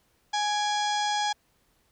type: harmonic tone with a mistuned harmonic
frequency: 833 Hz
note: G#5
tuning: 5 cents sharp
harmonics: 1 / 2 / 3 / 4 / 5 / 6 / 7 / 8 / 9 / 10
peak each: -26 / -34 / -41 / -33 / -40 / -37 / -41 / -42 / -49 / -53 dBFS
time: 0.33-1.33 s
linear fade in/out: 10 ms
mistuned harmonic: 3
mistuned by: -91 cents
effects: pink hiss -68 dBFS RMS until 1.91 s